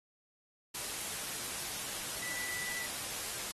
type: tone in noise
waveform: sine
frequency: 1975.5 Hz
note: B6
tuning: in tune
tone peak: -40 dBFS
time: 2.22-2.86 s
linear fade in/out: 10 ms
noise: white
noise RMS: -39 dBFS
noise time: 0.74-3.52 s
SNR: -4 dB
effects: AAC 32 kbps